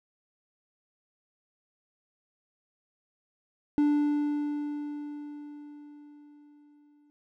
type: tone with exponential decay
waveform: triangle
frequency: 293.7 Hz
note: D4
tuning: in tune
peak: -18 dBFS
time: 3.78-7.1 s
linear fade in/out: 0 ms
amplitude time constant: 720 ms
effects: none